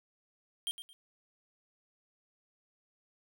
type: tone with echo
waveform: square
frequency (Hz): 3183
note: G7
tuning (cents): +26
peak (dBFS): -33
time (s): 0.67-0.71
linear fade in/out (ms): 0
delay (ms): 110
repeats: 2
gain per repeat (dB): -11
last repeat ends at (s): 0.93
effects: none